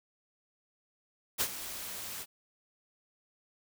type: noise with ADSR envelope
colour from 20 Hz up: white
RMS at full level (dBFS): -28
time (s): 1.38-2.26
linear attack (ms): 30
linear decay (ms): 63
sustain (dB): -13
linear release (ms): 46
effects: none